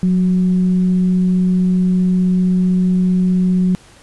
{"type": "tone with frequency modulation", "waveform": "sine", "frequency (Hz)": 182.3, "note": "F#3", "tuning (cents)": -25, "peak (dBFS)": -11, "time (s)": [0.03, 3.75], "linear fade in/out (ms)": 0, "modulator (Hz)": 190, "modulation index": 0.2, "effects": ["pink hiss -45 dBFS RMS until 4.02 s", "resampled to 24000 Hz"]}